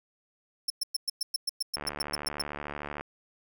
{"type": "tone bursts", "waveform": "sawtooth", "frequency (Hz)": 5350, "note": "E8", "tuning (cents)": 25, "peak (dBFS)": -24, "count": 14, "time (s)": [0.68, 2.418], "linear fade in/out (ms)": 5, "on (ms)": 22, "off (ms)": 110}
{"type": "click train", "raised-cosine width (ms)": 0.5, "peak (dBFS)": -21, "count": 92, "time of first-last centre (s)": [1.77, 3.01], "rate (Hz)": 73.4}
{"effects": []}